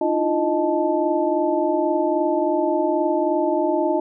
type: tone cluster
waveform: sine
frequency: 302.3 / 321.3 / 344.9 / 621 / 874 Hz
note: D#4 / E4 / F4 / D#5 / A5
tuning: -50 / -44 / -22 / -3 / -12 cents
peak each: -25 / -30 / -22 / -22 / -25 dBFS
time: 0.01-4 s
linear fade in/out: 5 ms
effects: none